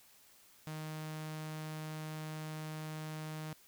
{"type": "tone with notch filter", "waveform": "sawtooth", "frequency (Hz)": 155.6, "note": "D#3", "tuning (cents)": 0, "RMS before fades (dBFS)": -43, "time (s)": [0.67, 3.53], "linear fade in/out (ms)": 0, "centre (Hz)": 380, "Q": 2, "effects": ["white hiss -63 dBFS RMS until 3.67 s"]}